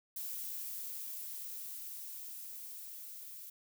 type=noise with level ramp; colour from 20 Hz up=violet; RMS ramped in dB=-41 to -49 dBFS; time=0.16-3.5 s; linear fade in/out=5 ms; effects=none